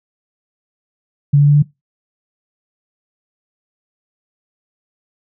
sine tone with pitch steps, 143.1 / 144.35 / 145.6 / 146.87 Hz, D3 / D3 / D3 / D3, -45 / -30 / -15 / 0 cents, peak -6 dBFS, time 1.33-1.626 s, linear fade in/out 10 ms, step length 74 ms, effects noise-tail reverb RT60 0.2 s tail -21 dB re dry

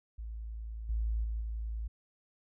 sine tone with level steps, 55.2 Hz, A1, 6 cents sharp, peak -38 / -29 / -32 / -34 dBFS, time 0.18-1.88 s, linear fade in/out 10 ms, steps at 0.89 / 1.24 / 1.41 s, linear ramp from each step 5 ms, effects none

